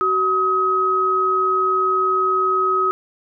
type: tone pair together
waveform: sine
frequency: 376.8 / 1268.5 Hz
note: F#4 / D#6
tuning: +32 / +33 cents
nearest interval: octave + major sixth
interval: 2101 cents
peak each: -22 / -16 dBFS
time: 0.01-2.91 s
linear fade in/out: 0 ms
effects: none